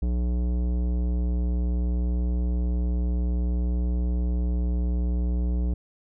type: tone with tanh clipping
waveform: sine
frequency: 60.3 Hz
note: B1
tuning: 41 cents flat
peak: -24 dBFS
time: 0.02-5.74 s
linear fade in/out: 5 ms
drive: 15 dB
effects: none